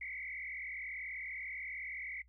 sine tone with frequency modulation, 2125 Hz, C7, 26 cents sharp, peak -40 dBFS, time 0.01-2.22 s, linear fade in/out 5 ms, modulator 40.7 Hz, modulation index 3.4, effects noise-tail reverb RT60 0.1 s tail -19 dB re dry + added 60 Hz sine -62 dBFS peak until 2.28 s

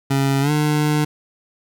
25% pulse tone with pitch glide, 137.1 to 150.37 Hz, C#3 to D3, -19 to +41 cents, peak -12 dBFS, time 0.1-1.05 s, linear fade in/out 10 ms, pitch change +160 cents, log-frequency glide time 0.41-0.51 s, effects none

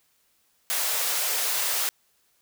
white high-pass noise, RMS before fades -26 dBFS, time 0.7-1.89 s, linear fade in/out 0 ms, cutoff 450 Hz, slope 24 dB/octave, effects white hiss -67 dBFS RMS until 2.41 s

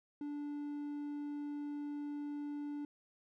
triangle tone, 291.5 Hz, D4, 13 cents flat, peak -37 dBFS, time 0.21-2.85 s, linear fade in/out 2 ms, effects none

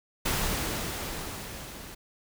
pink noise with level ramp, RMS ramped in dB -27 to -44 dBFS, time 0.25-1.95 s, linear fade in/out 10 ms, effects none

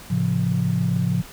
sine chord, A augmented, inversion none, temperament equal with one note detuned, 110 / 136.6 / 174.61 Hz, A2 / C#3 / E#3, 0 / -25 / 0 cents, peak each -24 / -23 / -21 dBFS, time 0.1-1.22 s, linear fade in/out 10 ms, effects tanh soft clip ceiling -9 dBFS + pink hiss -42 dBFS RMS until 1.32 s

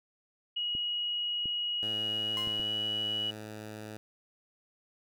sine tone with pitch glide, 2900 to 2925 Hz, F#7 to F#7, -35 to -21 cents, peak -30 dBFS, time 0.56-3.31 s, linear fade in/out 10 ms, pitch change +14 cents, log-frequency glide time 2.13-2.68 s
clicks, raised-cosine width 3 ms, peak -31 dBFS, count 4, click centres 0.751 / 1.457 / 2.473 / 2.598 s
10% pulse tone, 107.3 Hz, A2, 43 cents flat, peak -33 dBFS, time 1.83-3.97 s, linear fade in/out 0 ms
sawtooth tone with exponential decay, 1045 Hz, C6, 2 cents flat, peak -34 dBFS, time 2.37-2.76 s, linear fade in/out 0 ms, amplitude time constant 84 ms
effects none

